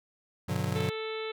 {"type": "chord", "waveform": "square", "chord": "G major seventh", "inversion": "none", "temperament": "just", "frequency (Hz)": [98, 122.5, 147, 183.75], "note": ["G2", "B2", "D3", "F#3"], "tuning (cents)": [0, -14, 2, -12], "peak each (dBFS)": -35, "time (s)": [0.48, 0.9], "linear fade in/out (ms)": 10}
{"type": "harmonic tone", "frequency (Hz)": 440, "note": "A4", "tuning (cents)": 0, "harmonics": [1, 2, 3, 4, 5, 6, 7, 8, 9], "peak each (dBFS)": [-34, -47, -43, -50, -43, -47, -49, -46, -47], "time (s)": [0.75, 1.32], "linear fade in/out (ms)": 10}
{"effects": []}